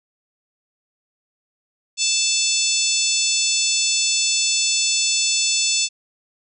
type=harmonic tone; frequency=880 Hz; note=A5; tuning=in tune; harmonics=3 / 4 / 5 / 6 / 7 / 8 / 9; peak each=-25 / -25 / -25 / -25 / -25 / -25 / -25 dBFS; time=1.97-5.89 s; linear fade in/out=50 ms; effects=none